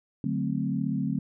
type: chord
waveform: sine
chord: D dominant seventh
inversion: none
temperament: equal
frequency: 146.83 / 185 / 220 / 261.6 Hz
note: D3 / F#3 / A3 / C4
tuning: 0 / 0 / 0 / 0 cents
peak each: -31 dBFS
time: 0.24-1.19 s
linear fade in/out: 2 ms
effects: none